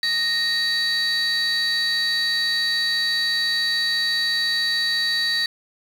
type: tone cluster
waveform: sine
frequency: 1862 / 3920 / 4557 Hz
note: A#6 / B7 / C#8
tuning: -2 / -14 / +47 cents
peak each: -22 dBFS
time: 0.03-5.46 s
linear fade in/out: 2 ms
effects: tanh soft clip ceiling -15 dBFS + 7-bit